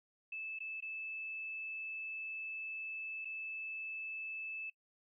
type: tone with dropouts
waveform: sine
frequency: 2622 Hz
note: E7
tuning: 10 cents flat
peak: -40 dBFS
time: 0.32-4.7 s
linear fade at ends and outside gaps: 5 ms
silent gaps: 0.589-0.603 / 0.805-0.823 / 3.248-3.253 s
effects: noise-tail reverb RT60 0.1 s tail -21 dB re dry